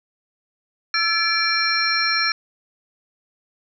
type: tone cluster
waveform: sine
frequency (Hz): 1342 / 1719 / 2337 / 4192 / 5500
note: E6 / A6 / D7 / C8 / F8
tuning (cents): +31 / -41 / -9 / +2 / -27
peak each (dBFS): -24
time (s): 0.94-2.32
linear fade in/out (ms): 2
effects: none